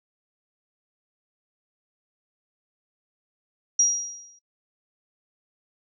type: tone with exponential decay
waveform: sine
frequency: 5720 Hz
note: F8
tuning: 41 cents sharp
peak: -14 dBFS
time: 3.79-4.39 s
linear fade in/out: 5 ms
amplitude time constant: 130 ms
effects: noise-tail reverb RT60 0.1 s tail -25 dB re dry